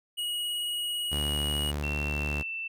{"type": "tone with vibrato", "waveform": "square", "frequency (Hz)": 2900, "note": "F#7", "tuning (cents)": -35, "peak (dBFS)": -30, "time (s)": [0.17, 1.72], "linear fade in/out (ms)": 20, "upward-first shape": "triangle", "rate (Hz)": 18, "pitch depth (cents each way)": 12}
{"type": "tone", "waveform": "sawtooth", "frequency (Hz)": 73.42, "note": "D2", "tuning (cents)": 0, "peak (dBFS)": -26, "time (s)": [1.11, 2.43], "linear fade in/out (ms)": 20}
{"type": "tone with pitch glide", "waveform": "sine", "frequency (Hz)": [2710, 2668], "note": ["E7", "E7"], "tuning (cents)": [47, 20], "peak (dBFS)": -32, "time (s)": [1.83, 2.68], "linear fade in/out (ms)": 10, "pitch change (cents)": -27, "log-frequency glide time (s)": [2.04, 2.5]}
{"effects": []}